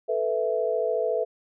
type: chord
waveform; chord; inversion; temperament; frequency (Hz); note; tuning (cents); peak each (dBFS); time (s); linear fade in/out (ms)
sine; A suspended second; none; equal; 440 / 493.9 / 659.3; A4 / B4 / E5; 0 / 0 / 0; -27; 0.08-1.25; 20
effects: none